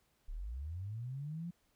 sine linear sweep, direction up, 30.87 to 176.8 Hz, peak -39 dBFS, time 0.28-1.51 s, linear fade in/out 10 ms, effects pink hiss -75 dBFS RMS until 1.75 s

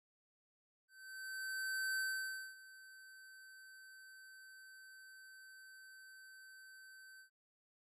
square tone with ADSR envelope, 1542 Hz, G6, 29 cents flat, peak -36 dBFS, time 0.88-7.3 s, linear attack 1100 ms, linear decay 570 ms, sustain -20 dB, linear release 100 ms, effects MP3 64 kbps

